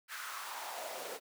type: noise with high-pass filter sweep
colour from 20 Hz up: pink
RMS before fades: -43 dBFS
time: 0.08-1.2 s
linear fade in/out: 50 ms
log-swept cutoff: 1600 to 440 Hz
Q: 3
effects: none